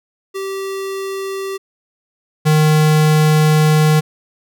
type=tone pair in turn; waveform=square; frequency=388.3 / 154.1 Hz; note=G4 / D#3; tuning=-16 / -16 cents; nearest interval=octave + major third; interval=1600 cents; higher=first; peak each=-22 / -10 dBFS; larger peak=second; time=0.34-1.58 / 2.45-4.01 s; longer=second; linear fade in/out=20 ms; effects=none